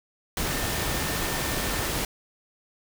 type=tone in noise; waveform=sine; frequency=1800 Hz; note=A6; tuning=39 cents sharp; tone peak=-38 dBFS; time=0.5-1.86 s; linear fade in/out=2 ms; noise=pink; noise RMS=-28 dBFS; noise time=0.37-2.05 s; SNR=-13 dB; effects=none